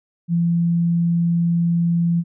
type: tone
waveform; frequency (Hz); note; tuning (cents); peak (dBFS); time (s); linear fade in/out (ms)
sine; 170; F3; -46; -15; 0.28-2.24; 50
effects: none